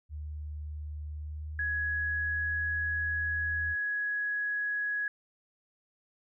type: tone with pitch glide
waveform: sine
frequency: 75.2 to 81.06 Hz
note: D2 to E2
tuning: +42 to -29 cents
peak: -36 dBFS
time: 0.09-3.76 s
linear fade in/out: 50 ms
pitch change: +129 cents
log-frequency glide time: 1.19-2.63 s
type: tone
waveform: sine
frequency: 1672 Hz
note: G#6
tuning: 11 cents sharp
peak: -29 dBFS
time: 1.59-5.08 s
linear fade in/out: 2 ms
effects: none